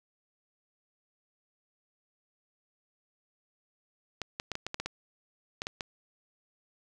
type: clicks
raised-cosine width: 0.2 ms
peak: -17 dBFS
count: 11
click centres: 4.217 / 4.399 / 4.517 / 4.554 / 4.666 / 4.744 / 4.8 / 4.86 / 5.619 / 5.669 / 5.808 s
effects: none